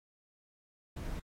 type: noise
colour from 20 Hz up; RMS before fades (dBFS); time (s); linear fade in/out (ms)
brown; -39; 0.96-1.2; 10
effects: AAC 48 kbps